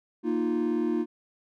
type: chord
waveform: triangle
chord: Bb suspended fourth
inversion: none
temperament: just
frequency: 233.1 / 310.8 / 349.6 Hz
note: Bb3 / Eb4 / F4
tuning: 0 / -2 / +2 cents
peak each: -27 / -26 / -26 dBFS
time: 0.23-1.06 s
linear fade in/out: 50 ms
effects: tanh soft clip ceiling -14 dBFS